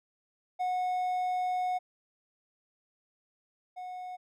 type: tone pair in turn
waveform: triangle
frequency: 731 / 731 Hz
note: F#5 / F#5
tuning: -21 / -21 cents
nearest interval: unison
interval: 0 cents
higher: neither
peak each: -26 / -36 dBFS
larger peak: first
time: 0.59-1.79 / 3.76-4.17 s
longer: first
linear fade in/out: 20 ms
effects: none